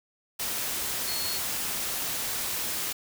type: tone in noise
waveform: sine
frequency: 4325 Hz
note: C#8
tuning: 43 cents flat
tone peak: -33 dBFS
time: 1.07-1.38 s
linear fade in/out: 10 ms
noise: white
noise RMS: -31 dBFS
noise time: 0.39-2.93 s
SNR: -5 dB
effects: none